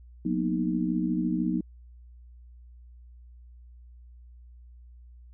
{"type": "chord", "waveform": "sine", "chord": "B major seventh", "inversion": "second", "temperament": "equal with one note detuned", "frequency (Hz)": [181.09, 233.1, 246.9, 311.1], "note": ["F#3", "A#3", "B3", "D#4"], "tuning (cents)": [-37, 0, 0, 0], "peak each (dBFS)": [-29, -32, -31, -29], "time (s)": [0.25, 1.61], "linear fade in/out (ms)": 5, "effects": ["added 60 Hz sine -47 dBFS peak until 5.33 s"]}